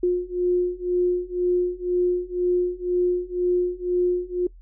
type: beating tone pair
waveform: sine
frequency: 356.4 / 358.4 Hz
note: F4 / F4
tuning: +35 / +45 cents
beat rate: 2 Hz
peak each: -23 / -22 dBFS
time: 0.03-4.47 s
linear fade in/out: 5 ms
effects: noise-tail reverb RT60 0.1 s tail -20 dB re dry + added 42 Hz sine -43 dBFS peak until 4.61 s